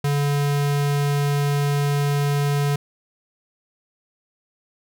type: tone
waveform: square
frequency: 143.4 Hz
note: D3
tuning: 41 cents flat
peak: -19 dBFS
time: 0.04-2.76 s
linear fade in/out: 5 ms
effects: none